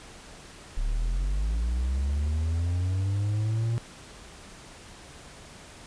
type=linear sweep; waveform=triangle; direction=up; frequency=33.26 to 117.4 Hz; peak=-22 dBFS; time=0.77-3.78 s; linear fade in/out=0 ms; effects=pink hiss -47 dBFS RMS until 5.86 s + resampled to 22050 Hz